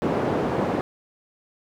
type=band-pass noise; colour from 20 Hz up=white; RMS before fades=-24 dBFS; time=0.02-0.81 s; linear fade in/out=0 ms; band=120 to 550 Hz; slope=12 dB/octave; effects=none